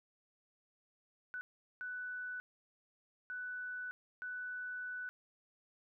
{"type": "tone bursts at uneven times", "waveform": "sine", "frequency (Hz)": 1490, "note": "F#6", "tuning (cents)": 12, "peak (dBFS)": -40, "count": 4, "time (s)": [[1.34, 1.41], [1.81, 2.4], [3.3, 3.91], [4.22, 5.09]], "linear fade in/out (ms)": 0, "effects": []}